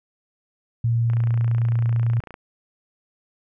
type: tone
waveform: sine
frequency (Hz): 116.54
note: A#2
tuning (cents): 0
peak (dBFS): -17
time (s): 0.84-2.2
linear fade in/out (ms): 5
type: click train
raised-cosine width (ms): 0.5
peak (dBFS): -23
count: 37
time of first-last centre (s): 1.1-2.341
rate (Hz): 29
effects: none